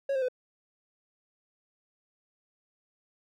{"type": "tone with pitch steps", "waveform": "triangle", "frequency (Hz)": [551, 527.6, 505.3], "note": ["C#5", "C5", "B4"], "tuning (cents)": [-11, 14, 40], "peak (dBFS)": -24, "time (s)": [0.09, 0.285], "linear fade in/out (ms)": 5, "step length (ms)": 65, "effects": []}